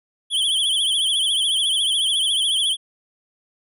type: tone with vibrato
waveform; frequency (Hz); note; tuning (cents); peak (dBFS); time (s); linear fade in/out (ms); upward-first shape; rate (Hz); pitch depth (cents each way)
square; 3233; G#7; -47; -18; 0.3-2.77; 50; triangle; 14; 130
effects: resampled to 32000 Hz